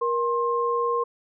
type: tone pair together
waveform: sine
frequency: 472.8 / 1061.4 Hz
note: A#4 / C6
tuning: +24 / +24 cents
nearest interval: octave + major second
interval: 1400 cents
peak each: -24 dBFS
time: 0.01-1.04 s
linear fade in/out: 10 ms
effects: none